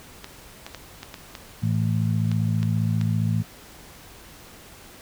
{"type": "clicks", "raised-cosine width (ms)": 0.2, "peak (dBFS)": -18, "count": 9, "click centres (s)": [0.244, 0.665, 0.747, 1.031, 1.142, 1.352, 2.316, 2.63, 3.013]}
{"type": "harmonic tone", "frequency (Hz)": 55, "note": "A1", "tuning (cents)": 0, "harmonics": [2, 3, 4], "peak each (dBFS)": [-22, -25, -29], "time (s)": [1.62, 3.43], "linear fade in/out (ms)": 20}
{"effects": ["pink hiss -46 dBFS RMS until 5.01 s"]}